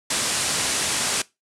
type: low-pass noise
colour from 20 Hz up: white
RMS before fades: -24 dBFS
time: 0.1-1.22 s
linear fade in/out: 5 ms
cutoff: 10000 Hz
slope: 48 dB/octave
effects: noise-tail reverb RT60 0.2 s tail -20 dB re dry + high-pass 80 Hz 12 dB/octave